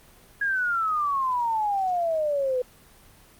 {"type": "exponential sweep", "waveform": "sine", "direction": "down", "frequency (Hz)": [1661.2, 493.9], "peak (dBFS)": -22, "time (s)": [0.41, 2.62], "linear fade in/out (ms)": 5, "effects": ["pink hiss -53 dBFS RMS until 3.39 s", "Opus 24 kbps"]}